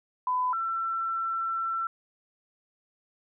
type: tone pair in turn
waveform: sine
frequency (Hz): 1004 / 1343.8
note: B5 / E6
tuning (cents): +28 / +33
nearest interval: perfect fourth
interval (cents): 505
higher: second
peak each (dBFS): -24 / -27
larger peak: first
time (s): 0.27-0.53 / 0.53-1.87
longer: second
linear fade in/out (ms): 2
effects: none